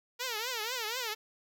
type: tone with vibrato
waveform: 5% pulse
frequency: 468.6 Hz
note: A#4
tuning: 9 cents sharp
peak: -22 dBFS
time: 0.19-1.15 s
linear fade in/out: 20 ms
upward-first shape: triangle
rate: 4.1 Hz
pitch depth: 210 cents each way
effects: none